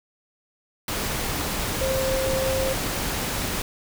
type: tone in noise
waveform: sine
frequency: 529 Hz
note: C5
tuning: 19 cents sharp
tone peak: -23 dBFS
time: 1.81-2.73 s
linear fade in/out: 2 ms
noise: pink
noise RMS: -27 dBFS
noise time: 0.88-3.62 s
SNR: +1 dB
effects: none

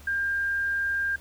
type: tone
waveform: sine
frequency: 1600 Hz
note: G6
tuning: 35 cents sharp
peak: -24 dBFS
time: 0.07-1.16 s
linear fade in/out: 5 ms
effects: added 73 Hz sine -47 dBFS peak until 1.2 s + pink hiss -52 dBFS RMS until 1.2 s

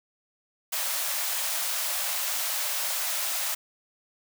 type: high-pass noise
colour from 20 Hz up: white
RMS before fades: -29 dBFS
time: 0.72-3.55 s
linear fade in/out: 10 ms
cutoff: 540 Hz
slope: 96 dB/octave
effects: none

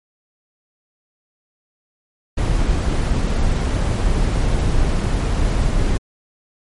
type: noise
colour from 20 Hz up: brown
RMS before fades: -17 dBFS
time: 2.37-5.98 s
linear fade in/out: 10 ms
effects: MP3 48 kbps

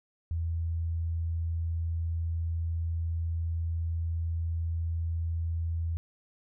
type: tone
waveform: sine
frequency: 82.9 Hz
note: E2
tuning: 10 cents sharp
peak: -28 dBFS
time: 0.31-5.97 s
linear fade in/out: 0 ms
effects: none

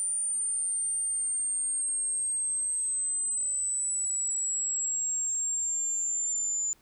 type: linear sweep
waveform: sine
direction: down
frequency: 9110 to 7070 Hz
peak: -27 dBFS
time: 0-6.73 s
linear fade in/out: 0 ms
effects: pink hiss -63 dBFS RMS until 6.81 s

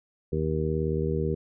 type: harmonic tone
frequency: 78.4 Hz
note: D#2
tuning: 14 cents sharp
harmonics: 1 / 2 / 3 / 4 / 5 / 6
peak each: -31 / -29 / -35 / -37 / -30 / -32 dBFS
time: 0.32-1.35 s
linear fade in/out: 10 ms
effects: none

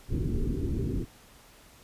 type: low-pass noise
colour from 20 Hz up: pink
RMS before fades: -29 dBFS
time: 0.08-1.06 s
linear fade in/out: 50 ms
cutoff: 400 Hz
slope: 48 dB/octave
effects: pink hiss -55 dBFS RMS until 1.83 s + resampled to 32000 Hz

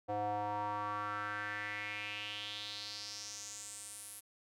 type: tone with band-pass filter sweep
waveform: square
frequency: 103.83 Hz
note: G#2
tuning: in tune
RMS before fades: -41 dBFS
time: 0.08-4.21 s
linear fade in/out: 20 ms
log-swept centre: 640 to 11000 Hz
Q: 4.3
effects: none

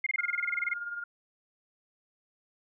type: tone bursts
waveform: sine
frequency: 2123 Hz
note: C7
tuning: 25 cents sharp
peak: -26 dBFS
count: 15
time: 0.04-0.737 s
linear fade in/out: 5 ms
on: 25 ms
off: 23 ms
type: tone with tremolo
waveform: sine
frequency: 1415 Hz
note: F6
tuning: 22 cents sharp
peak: -32 dBFS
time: 0.18-1.04 s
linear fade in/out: 5 ms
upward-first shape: sine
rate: 19 Hz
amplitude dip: 55%
effects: none

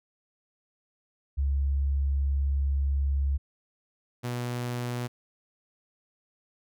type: tone pair in turn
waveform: sine / sawtooth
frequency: 69.3 / 121.92 Hz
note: C#2 / B2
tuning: 0 / -22 cents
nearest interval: minor seventh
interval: 978 cents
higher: second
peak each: -23 / -26 dBFS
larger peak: first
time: 1.37-3.38 / 4.23-5.08 s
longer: first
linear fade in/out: 20 ms
effects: none

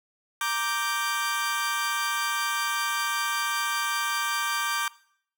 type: chord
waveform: sawtooth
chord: G minor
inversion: first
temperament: equal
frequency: 932.3 / 1174.7 / 1568 Hz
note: Bb5 / D6 / G6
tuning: 0 / 0 / 0 cents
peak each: -30 / -25 / -26 dBFS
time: 0.41-4.88 s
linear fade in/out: 2 ms
effects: noise-tail reverb RT60 0.6 s tail -20 dB re dry

